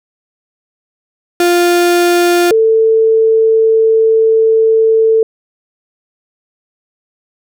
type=tone pair in turn; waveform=35% pulse / sine; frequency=349.6 / 445.2 Hz; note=F4 / A4; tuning=+2 / +20 cents; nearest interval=major third; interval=418 cents; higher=second; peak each=-6 dBFS; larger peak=neither; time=1.4-2.51 / 2.51-5.23 s; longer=second; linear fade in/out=2 ms; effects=none